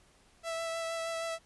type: tone with vibrato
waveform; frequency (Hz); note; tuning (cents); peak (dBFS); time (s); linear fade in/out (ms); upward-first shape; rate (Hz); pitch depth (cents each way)
sawtooth; 660; E5; +2; -30; 0.43-1.39; 50; sine; 6.4; 13
effects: pink hiss -64 dBFS RMS until 1.45 s + resampled to 24000 Hz